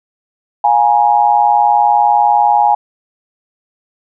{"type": "tone with amplitude modulation", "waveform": "sine", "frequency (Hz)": 830, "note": "G#5", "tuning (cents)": -1, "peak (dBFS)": -3, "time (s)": [0.64, 2.75], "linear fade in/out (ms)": 5, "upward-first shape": "sine", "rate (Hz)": 120, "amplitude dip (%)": 95, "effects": []}